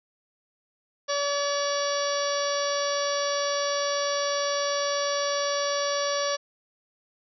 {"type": "harmonic tone with a mistuned harmonic", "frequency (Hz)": 571, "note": "D5", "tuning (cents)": -49, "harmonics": [1, 2, 3, 4, 5, 6, 7, 8, 9, 10], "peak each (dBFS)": [-27, -31, -35, -42, -40, -37, -42, -35, -42, -34], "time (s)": [1.08, 6.37], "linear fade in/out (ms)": 20, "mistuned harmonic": 7, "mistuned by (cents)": -36, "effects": []}